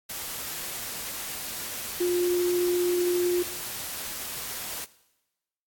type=tone in noise; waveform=sine; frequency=354.7 Hz; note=F4; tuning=27 cents sharp; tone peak=-22 dBFS; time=2-3.43 s; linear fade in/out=10 ms; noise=white; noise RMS=-35 dBFS; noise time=0.09-4.85 s; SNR=+10 dB; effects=noise-tail reverb RT60 1.0 s tail -19 dB re dry + AAC 64 kbps